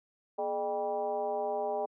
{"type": "tone with frequency modulation", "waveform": "sine", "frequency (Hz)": 607, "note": "D#5", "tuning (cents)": -43, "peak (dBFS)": -29, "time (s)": [0.38, 1.86], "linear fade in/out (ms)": 10, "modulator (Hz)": 183, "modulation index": 1.4, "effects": ["high-pass 300 Hz 12 dB/octave"]}